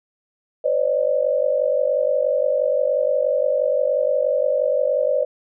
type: tone cluster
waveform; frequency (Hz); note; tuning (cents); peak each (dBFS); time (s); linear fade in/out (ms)
sine; 511 / 562 / 608; C5 / C#5 / D#5; -41 / +24 / -40; -21; 0.64-5.25; 10
effects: none